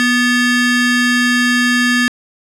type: ring-modulated tone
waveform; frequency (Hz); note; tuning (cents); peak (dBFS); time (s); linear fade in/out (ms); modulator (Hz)
40% pulse; 987.8; B5; 0; -7; 0-2.08; 0; 744
effects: low-pass 8000 Hz 12 dB/octave